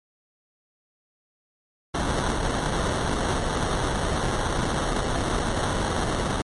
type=noise with sample-and-hold; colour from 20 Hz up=pink; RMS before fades=-25 dBFS; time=1.94-6.42 s; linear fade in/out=5 ms; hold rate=2450 Hz; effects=MP3 48 kbps